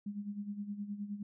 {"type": "tone with tremolo", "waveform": "sine", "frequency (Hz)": 204.5, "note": "G#3", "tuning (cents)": -26, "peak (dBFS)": -35, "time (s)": [0.06, 1.23], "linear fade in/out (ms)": 5, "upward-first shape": "sine", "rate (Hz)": 9.6, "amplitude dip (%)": 70, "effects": []}